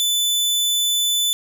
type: tone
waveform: sawtooth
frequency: 3500 Hz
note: A7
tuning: 10 cents flat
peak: -14 dBFS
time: 0-1.33 s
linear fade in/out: 0 ms
effects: none